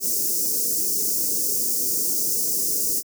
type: band-stop noise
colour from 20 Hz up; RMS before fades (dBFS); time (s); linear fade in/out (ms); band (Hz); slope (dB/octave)
white; -23; 0-3.03; 50; 490 to 5200; 48
effects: high-pass 200 Hz 12 dB/octave